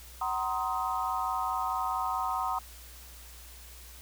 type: chord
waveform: sine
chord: C half-diminished seventh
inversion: second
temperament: just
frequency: 753.5 / 941.9 / 1046.5 / 1255.8 Hz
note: Gb5 / Bb5 / C6 / Eb6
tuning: +31 / +18 / 0 / +16 cents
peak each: -34 dBFS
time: 0.21-2.59 s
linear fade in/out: 5 ms
effects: added 60 Hz sine -49 dBFS peak until 4.01 s + white hiss -51 dBFS RMS until 4.01 s